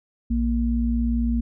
sine tone pair together, 58.84 / 234 Hz, A#1 / A#3, +17 / +7 cents, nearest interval 2 octaves, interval 2390 cents, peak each -22 dBFS, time 0.3-1.41 s, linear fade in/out 10 ms, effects none

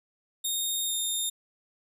15% pulse tone with pitch glide, 3694 to 3658 Hz, A#7 to A#7, -16 to -33 cents, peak -21 dBFS, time 0.44-1.3 s, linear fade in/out 10 ms, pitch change -17 cents, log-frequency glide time 0.87-0.92 s, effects none

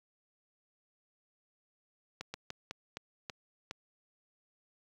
slowing click train, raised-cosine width 0.2 ms, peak -22 dBFS, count 7, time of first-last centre 2.21-3.711 s, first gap 130 ms, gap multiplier 1.26, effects high-pass 60 Hz 12 dB/octave + 10-bit

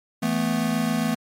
square chord, E suspended fourth, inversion none, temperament just, 164.81 / 219.8 / 247.2 Hz, E3 / A3 / B3, 0 / -2 / +2 cents, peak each -29 / -25 / -26 dBFS, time 0.22-1.15 s, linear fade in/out 10 ms, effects MP3 64 kbps

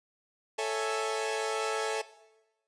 sawtooth chord, A major seventh, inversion none, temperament equal, 440 / 554.4 / 659.3 / 830.6 Hz, A4 / C#5 / E5 / G#5, 0 / 0 / 0 / 0 cents, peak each -28 / -34 / -33 / -33 dBFS, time 0.58-2.02 s, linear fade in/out 10 ms, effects noise-tail reverb RT60 1.0 s tail -17 dB re dry + resampled to 22050 Hz

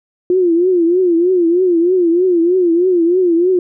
sine tone with vibrato, 351.8 Hz, F4, 13 cents sharp, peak -9 dBFS, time 0.3-3.59 s, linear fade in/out 2 ms, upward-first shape triangle, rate 3.2 Hz, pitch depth 130 cents each way, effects none

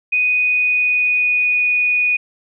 sine tone with pitch glide, 2489 to 2470 Hz, D#7 to D#7, 0 to -13 cents, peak -13 dBFS, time 0.12-2.17 s, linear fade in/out 10 ms, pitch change -13 cents, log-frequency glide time 0.26-1.67 s, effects none

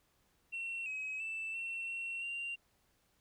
sine tone with pitch steps, 2717 / 2547 / 2648 / 2707 / 2722 / 2771 Hz, F7 / D#7 / E7 / E7 / F7 / F7, -48 / +40 / +7 / +45 / -45 / -14 cents, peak -36 dBFS, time 0.52-2.56 s, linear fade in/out 20 ms, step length 340 ms, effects tanh soft clip ceiling -35 dBFS + pink hiss -74 dBFS RMS until 3.2 s

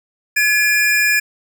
square tone pair together, 1699 / 2403 Hz, G#6 / D7, +39 / +39 cents, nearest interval tritone, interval 600 cents, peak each -16 dBFS, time 0.36-1.2 s, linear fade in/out 10 ms, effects none

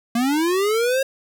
square linear sweep, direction up, 227.6 to 545 Hz, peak -18 dBFS, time 0.15-1.03 s, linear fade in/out 5 ms, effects none

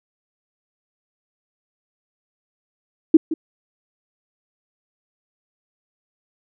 sine tone with echo, 319.8 Hz, D#4, 48 cents sharp, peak -4 dBFS, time 3.14-3.17 s, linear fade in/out 5 ms, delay 170 ms, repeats 1, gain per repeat -15 dB, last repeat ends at 3.34 s, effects none

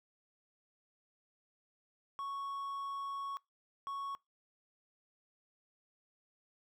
triangle tone bursts at uneven times, 1108.7 Hz, C#6, in tune, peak -36 dBFS, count 2, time 2.19-3.37 / 3.87-4.15 s, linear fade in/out 0 ms, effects noise-tail reverb RT60 0.2 s tail -24 dB re dry

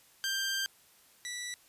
15% pulse tone pair in turn, 1579 / 1959.8 Hz, G6 / B6, +12 / -14 cents, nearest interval major third, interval 374 cents, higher second, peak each -24 / -31 dBFS, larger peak first, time 0.24-0.66 / 1.25-1.54 s, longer first, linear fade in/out 0 ms, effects white hiss -62 dBFS RMS until 1.68 s + resampled to 32000 Hz

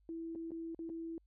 sine tone with dropouts, 329.6 Hz, E4, in tune, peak -40 dBFS, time 0.09-1.18 s, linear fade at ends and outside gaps 1 ms, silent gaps 0.351-0.357 / 0.507-0.517 / 0.747-0.791 / 0.893-0.899 s, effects added 50 Hz sine -67 dBFS peak until 1.26 s

